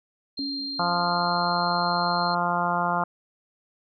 sine tone, 4186 Hz, C8, in tune, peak -30 dBFS, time 0.37-2.35 s, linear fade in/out 10 ms
sine tone with exponential decay, 277.2 Hz, C#4, in tune, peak -28 dBFS, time 0.39-2 s, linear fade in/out 1 ms, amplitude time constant 350 ms
harmonic tone, 174.61 Hz, F3, in tune, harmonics 1 / 2 / 3 / 4 / 5 / 6 / 7 / 8, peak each -31 / -38 / -35 / -28 / -28 / -29 / -30 / -31 dBFS, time 0.79-3.04 s, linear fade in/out 5 ms
effects none

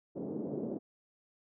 pink band-pass noise, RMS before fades -38 dBFS, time 0.15-0.79 s, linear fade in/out 20 ms, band 190 to 470 Hz, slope 24 dB/octave, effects none

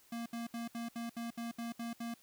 square tone bursts, 233.1 Hz, A#3, in tune, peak -39 dBFS, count 10, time 0.12-2.141 s, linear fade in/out 5 ms, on 140 ms, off 69 ms, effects white hiss -65 dBFS RMS until 2.22 s

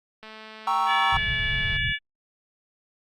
click train, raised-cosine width 0.3 ms, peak -27 dBFS, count 336, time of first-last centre 0.23-1.767 s, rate 218 Hz
triangle chord, G diminished seventh, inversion none, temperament equal, 784 / 932.3 / 1108.7 / 1318.5 Hz, G5 / Bb5 / Db6 / Fb6, 0 / 0 / 0 / 0 cents, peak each -25 / -24 / -24 / -26 dBFS, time 0.67-1.17 s, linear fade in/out 2 ms
harmonic tone, 575 Hz, D5, 37 cents flat, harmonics 3 / 4 / 5 / 6, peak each -27 / -29 / -31 / -33 dBFS, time 0.86-1.99 s, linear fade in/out 50 ms
pink low-pass noise, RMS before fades -31 dBFS, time 1.12-1.93 s, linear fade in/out 10 ms, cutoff 170 Hz, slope 48 dB/octave
effects Opus 48 kbps

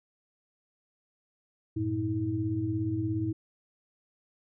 sine tone cluster, 96.8 / 113.8 / 320 Hz, G2 / A#2 / D#4, -21 / -41 / +49 cents, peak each -35 / -32 / -30 dBFS, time 1.76-3.33 s, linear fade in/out 10 ms, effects none

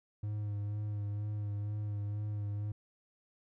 triangle tone with vibrato, 103.83 Hz, G#2, in tune, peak -32 dBFS, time 0.23-2.72 s, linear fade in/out 5 ms, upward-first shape sine, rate 2.1 Hz, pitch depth 26 cents each way, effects none

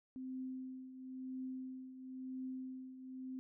sine tone with tremolo, 259.1 Hz, C4, 17 cents flat, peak -40 dBFS, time 0.16-3.39 s, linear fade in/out 0 ms, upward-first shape triangle, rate 0.98 Hz, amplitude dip 70%, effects none

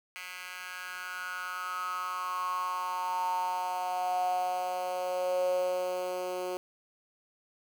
10% pulse tone with high-pass filter sweep, 182 Hz, F#3, 28 cents flat, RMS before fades -33 dBFS, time 0.16-6.57 s, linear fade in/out 0 ms, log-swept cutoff 1900 to 420 Hz, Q 8.5, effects 9-bit

